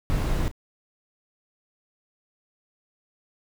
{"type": "noise with echo", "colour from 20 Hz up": "brown", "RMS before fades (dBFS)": -24, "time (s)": [0.1, 0.48], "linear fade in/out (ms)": 0, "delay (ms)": 34, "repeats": 1, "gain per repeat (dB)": -15, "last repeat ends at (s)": 0.514, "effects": []}